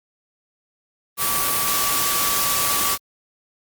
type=tone in noise; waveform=sine; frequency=1150 Hz; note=D6; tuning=37 cents flat; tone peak=-26 dBFS; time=1.17-2.98 s; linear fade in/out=50 ms; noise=white; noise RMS=-21 dBFS; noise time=1.17-2.98 s; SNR=-8 dB; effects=Opus 32 kbps